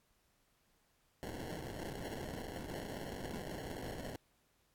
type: noise with sample-and-hold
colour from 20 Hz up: blue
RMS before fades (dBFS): -44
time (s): 1.23-4.16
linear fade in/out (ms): 0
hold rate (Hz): 1225
effects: pink hiss -75 dBFS RMS until 4.74 s + AAC 64 kbps